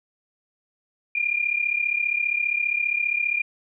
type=tone pair together; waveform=sine; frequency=2392 / 2427 Hz; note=D7 / D#7; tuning=+31 / -44 cents; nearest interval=unison; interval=25 cents; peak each=-24 dBFS; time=1.15-3.42 s; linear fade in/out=5 ms; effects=none